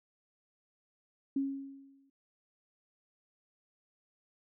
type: tone with exponential decay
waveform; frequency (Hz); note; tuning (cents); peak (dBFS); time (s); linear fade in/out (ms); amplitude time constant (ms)
sine; 273.9; C#4; -21; -27; 1.36-2.1; 5; 160
effects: none